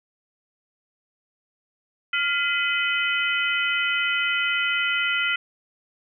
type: harmonic tone with a mistuned harmonic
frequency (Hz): 506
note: B4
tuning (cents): +42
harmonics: 3 / 4 / 5 / 6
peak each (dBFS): -25 / -26 / -27 / -28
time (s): 2.13-5.36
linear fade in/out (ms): 5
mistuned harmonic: 3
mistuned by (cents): -140
effects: none